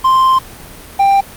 triangle tone pair in turn, 1046.5 / 789.9 Hz, C6 / G5, 0 / +13 cents, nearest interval perfect fourth, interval 487 cents, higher first, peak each -5 dBFS, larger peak neither, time 0.04-0.39 / 0.99-1.21 s, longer first, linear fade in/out 10 ms, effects pink hiss -34 dBFS RMS until 1.36 s + Opus 32 kbps

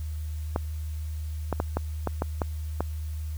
clicks, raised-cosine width 1 ms, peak -12 dBFS, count 8, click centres 0.561 / 1.527 / 1.601 / 1.77 / 2.073 / 2.221 / 2.418 / 2.806 s, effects added 77 Hz sine -30 dBFS peak until 3.37 s + white hiss -53 dBFS RMS until 3.37 s

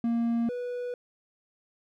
triangle tone pair in turn, 233.1 / 490.5 Hz, A#3 / B4, 0 / -12 cents, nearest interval octave + minor second, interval 1288 cents, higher second, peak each -22 / -29 dBFS, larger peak first, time 0.04-0.49 / 0.49-0.94 s, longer neither, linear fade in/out 2 ms, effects none

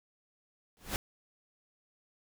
pink noise with exponential growth, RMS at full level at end -29 dBFS, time 0.77-0.96 s, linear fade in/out 0 ms, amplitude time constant 40 ms, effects none

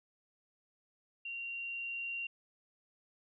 sine tone with level ramp, 2761 Hz, F7, 20 cents flat, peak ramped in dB -39 to -36 dBFS, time 1.25-2.27 s, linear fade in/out 5 ms, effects none

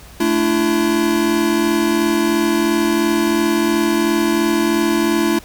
square chord, A suspended fourth, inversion none, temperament equal with one note detuned, 220 / 293.7 / 336.6 Hz, A3 / D4 / E4, 0 / 0 / +36 cents, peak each -21 / -21 / -17 dBFS, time 0.2-5.39 s, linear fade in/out 5 ms, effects added 60 Hz sine -43 dBFS peak until 5.44 s + pink hiss -42 dBFS RMS until 5.44 s

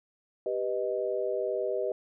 sine chord, G augmented, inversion none, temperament equal, 392 / 493.9 / 622.3 Hz, G4 / B4 / D#5, 0 / 0 / 0 cents, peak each -32 dBFS, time 0.46-1.92 s, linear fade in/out 2 ms, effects none

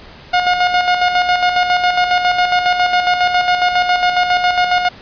sawtooth tone with tremolo, 719 Hz, F#5, 50 cents flat, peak -6 dBFS, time 0.33-4.89 s, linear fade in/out 10 ms, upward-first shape square, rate 7.3 Hz, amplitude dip 50%, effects pink hiss -38 dBFS RMS until 5.01 s + resampled to 11025 Hz

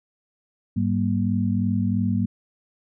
sine tone cluster, 102.3 / 192.9 / 235.9 Hz, G#2 / G3 / A#3, -26 / -28 / +21 cents, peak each -24 dBFS, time 0.76-2.26 s, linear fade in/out 10 ms, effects none

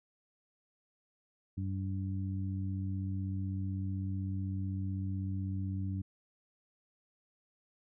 harmonic tone, 95.9 Hz, G2, 37 cents flat, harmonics 1 / 2 / 3, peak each -34 / -40 / -44 dBFS, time 1.57-6.02 s, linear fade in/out 10 ms, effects none

